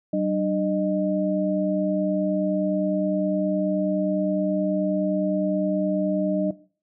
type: tone cluster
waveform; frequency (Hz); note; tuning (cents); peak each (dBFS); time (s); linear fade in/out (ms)
sine; 190.7 / 300.3 / 615; G3 / D4 / D#5; -47 / +39 / -20; -25; 0.13-6.51; 5
effects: noise-tail reverb RT60 0.4 s tail -18 dB re dry